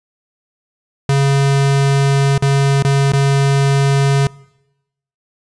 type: tone with dropouts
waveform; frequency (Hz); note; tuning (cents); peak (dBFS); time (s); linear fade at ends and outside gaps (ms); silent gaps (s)
square; 138.59; C#3; 0; -11; 1.09-4.27; 2; 2.379-2.423 / 2.825-2.848 / 3.121-3.134
effects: noise-tail reverb RT60 0.9 s tail -23 dB re dry + resampled to 22050 Hz